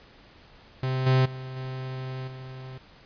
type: tone with level steps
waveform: 45% pulse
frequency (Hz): 130.3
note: C3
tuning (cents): -7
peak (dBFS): -25 / -18 / -35 / -32 / -38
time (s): 0.83-2.78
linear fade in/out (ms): 2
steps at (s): 1.06 / 1.25 / 1.56 / 2.27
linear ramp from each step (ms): 10
effects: pink hiss -53 dBFS RMS until 3.05 s + resampled to 11025 Hz